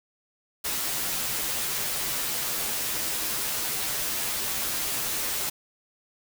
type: noise with comb filter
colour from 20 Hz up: white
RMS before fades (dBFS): -29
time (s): 0.64-5.5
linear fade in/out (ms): 10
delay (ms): 11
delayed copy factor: -0.7
effects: none